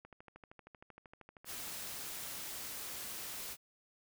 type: click train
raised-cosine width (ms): 0.5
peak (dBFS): -38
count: 22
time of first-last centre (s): 0.05-1.678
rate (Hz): 12.9
type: noise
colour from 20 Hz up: white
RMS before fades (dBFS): -44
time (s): 1.45-3.57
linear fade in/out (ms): 50
effects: none